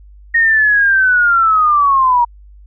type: linear sweep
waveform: sine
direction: down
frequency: 1864.7 to 942 Hz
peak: -8 dBFS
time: 0.34-2.25 s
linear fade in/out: 10 ms
effects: added 50 Hz sine -37 dBFS peak until 2.66 s